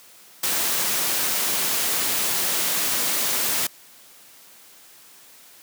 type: noise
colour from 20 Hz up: white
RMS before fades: -23 dBFS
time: 0.43-3.67 s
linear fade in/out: 5 ms
effects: white hiss -49 dBFS RMS until 5.62 s + high-pass 150 Hz 12 dB/octave